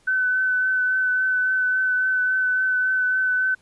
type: tone with vibrato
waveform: sine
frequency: 1513 Hz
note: F#6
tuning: 38 cents sharp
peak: -18 dBFS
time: 0.07-3.55 s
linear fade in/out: 10 ms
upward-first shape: triangle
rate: 3.6 Hz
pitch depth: 17 cents each way
effects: pink hiss -60 dBFS RMS until 3.61 s + resampled to 24000 Hz